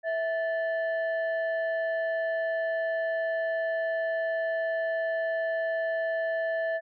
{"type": "tone pair together", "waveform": "sine", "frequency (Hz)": [655, 1748.6], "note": ["E5", "A6"], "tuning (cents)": [-11, -11], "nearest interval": "octave + perfect fourth", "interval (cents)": 1700, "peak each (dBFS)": [-26, -32], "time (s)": [0.03, 6.81], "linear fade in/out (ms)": 50, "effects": ["tanh soft clip ceiling -21 dBFS"]}